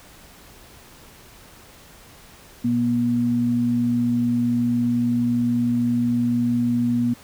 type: tone pair together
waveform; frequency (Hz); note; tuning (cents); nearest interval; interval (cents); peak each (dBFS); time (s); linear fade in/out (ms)
sine; 120.15 / 240.3; B2 / B3; -47 / -47; octave; 1200; -27 / -18; 2.64-7.14; 10
effects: pink hiss -47 dBFS RMS until 7.23 s